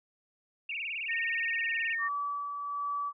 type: tone with vibrato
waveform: sine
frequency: 2489 Hz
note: D#7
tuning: in tune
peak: -33 dBFS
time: 0.69-1.95 s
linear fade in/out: 5 ms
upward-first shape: sine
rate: 19 Hz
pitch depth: 210 cents each way
type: tone with pitch glide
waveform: sine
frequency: 1841 to 1829.3 Hz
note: A#6 to A#6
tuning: -22 to -33 cents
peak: -30 dBFS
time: 1.08-2.09 s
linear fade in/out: 20 ms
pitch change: -11 cents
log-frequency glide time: 1.6-1.96 s
type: tone with tremolo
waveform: sine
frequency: 1150 Hz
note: D6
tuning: 37 cents flat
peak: -30 dBFS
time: 1.98-3.13 s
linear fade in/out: 50 ms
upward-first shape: sine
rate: 1.3 Hz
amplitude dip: 40%
effects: none